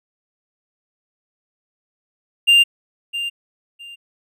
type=tone with echo; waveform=triangle; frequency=2794 Hz; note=F7; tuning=in tune; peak=-7 dBFS; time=2.47-2.64 s; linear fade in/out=20 ms; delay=660 ms; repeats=2; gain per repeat=-13 dB; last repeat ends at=3.96 s; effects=none